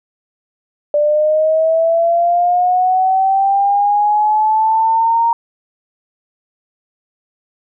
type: linear sweep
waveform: sine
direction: up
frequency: 587.3 to 932.3 Hz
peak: -10 dBFS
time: 0.94-5.33 s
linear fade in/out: 2 ms
effects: none